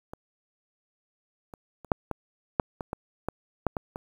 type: clicks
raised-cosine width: 1 ms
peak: -24 / -28 / -30 / -7 / -16 / -7 / -19 / -17 / -14 / -9 / -16 / -21 dBFS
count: 12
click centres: 0.135 / 1.538 / 1.847 / 1.918 / 2.113 / 2.598 / 2.808 / 2.931 / 3.286 / 3.667 / 3.768 / 3.959 s
effects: 8-bit